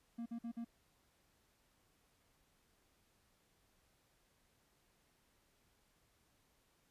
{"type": "tone bursts", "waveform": "triangle", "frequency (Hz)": 233.1, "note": "A#3", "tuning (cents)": 0, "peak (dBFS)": -39, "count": 4, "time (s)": [0.18, 0.647], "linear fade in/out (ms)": 10, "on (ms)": 80, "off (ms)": 49, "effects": ["pink hiss -75 dBFS RMS until 6.9 s", "resampled to 32000 Hz"]}